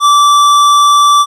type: tone with hard clipping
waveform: triangle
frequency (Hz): 1163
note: D6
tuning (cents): -17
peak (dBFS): -6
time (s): 0-1.26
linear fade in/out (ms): 50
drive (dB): 17
effects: none